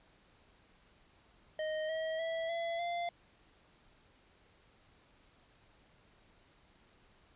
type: tone with pitch steps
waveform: square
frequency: 622.3 / 639.1 / 656.3 / 673.9 / 692.1 Hz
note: D#5 / D#5 / E5 / E5 / F5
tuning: 0 / +46 / -8 / +38 / -16 cents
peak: -35 dBFS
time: 1.59-3.09 s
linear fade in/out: 2 ms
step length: 300 ms
effects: pink hiss -66 dBFS RMS until 7.35 s + resampled to 8000 Hz